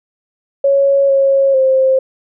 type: tone with pitch steps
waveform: sine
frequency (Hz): 554 / 546 / 527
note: C#5 / C#5 / C5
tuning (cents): -1 / -26 / +12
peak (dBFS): -8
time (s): 0.64-1.99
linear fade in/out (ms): 5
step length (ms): 450
effects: none